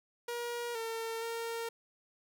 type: tone with pitch steps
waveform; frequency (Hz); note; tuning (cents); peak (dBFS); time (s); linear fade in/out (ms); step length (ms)
sawtooth; 476.5 / 453.4 / 460.6; A#4 / A#4 / A#4; +38 / -48 / -21; -32; 0.28-1.69; 5; 470
effects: none